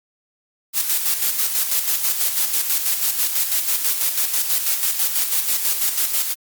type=noise with tremolo; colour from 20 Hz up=blue; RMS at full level=-18 dBFS; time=0.73-6.35 s; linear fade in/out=50 ms; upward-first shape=square; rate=6.1 Hz; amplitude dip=50%; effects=Opus 48 kbps